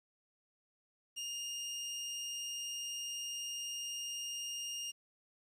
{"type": "tone", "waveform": "25% pulse", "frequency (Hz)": 2828, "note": "F7", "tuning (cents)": 21, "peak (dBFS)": -35, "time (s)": [1.16, 4.92], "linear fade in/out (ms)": 20, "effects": ["resampled to 32000 Hz", "11-bit"]}